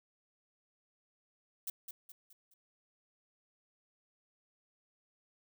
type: noise with echo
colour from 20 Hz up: violet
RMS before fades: -38 dBFS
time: 1.67-1.7 s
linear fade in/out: 5 ms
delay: 210 ms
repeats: 4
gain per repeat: -7 dB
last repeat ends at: 2.54 s
effects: none